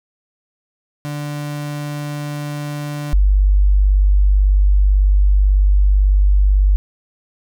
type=tone pair in turn; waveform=35% pulse / sine; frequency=146.83 / 49.06 Hz; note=D3 / G1; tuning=0 / +2 cents; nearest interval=octave + perfect fifth; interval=1898 cents; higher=first; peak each=-21 / -9 dBFS; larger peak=second; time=1.05-3.13 / 3.13-6.76 s; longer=second; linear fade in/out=0 ms; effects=none